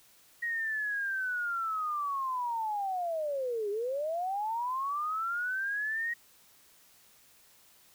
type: linear two-way sweep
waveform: sine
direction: down then up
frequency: 1893 to 397.1 to 1893 Hz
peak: -30 dBFS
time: 0.42-6.14 s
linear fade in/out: 10 ms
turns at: 3.7 s
effects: white hiss -61 dBFS RMS until 7.94 s